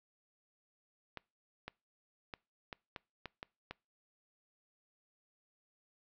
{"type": "clicks", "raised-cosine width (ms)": 0.3, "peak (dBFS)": -26, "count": 8, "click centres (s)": [1.173, 1.68, 2.338, 2.728, 2.962, 3.257, 3.429, 3.71], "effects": ["noise-tail reverb RT60 0.3 s tail -25 dB re dry", "low-pass 5000 Hz 12 dB/octave"]}